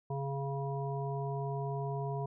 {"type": "harmonic tone", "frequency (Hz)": 138.4, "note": "C#3", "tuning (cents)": -2, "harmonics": [1, 3, 5, 7], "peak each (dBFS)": [-35, -40, -42, -43], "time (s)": [0.1, 2.26], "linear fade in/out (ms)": 5, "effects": []}